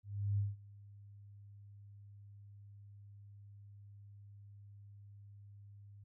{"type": "tone with ADSR envelope", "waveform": "sine", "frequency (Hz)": 101.2, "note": "G#2", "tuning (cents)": -44, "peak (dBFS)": -30, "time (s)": [0.03, 6.04], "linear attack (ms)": 350, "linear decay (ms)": 180, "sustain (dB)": -23, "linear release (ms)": 8, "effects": []}